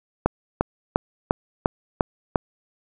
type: click train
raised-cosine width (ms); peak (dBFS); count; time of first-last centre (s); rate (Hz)
1; -3; 7; 0.26-2.358; 2.86
effects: none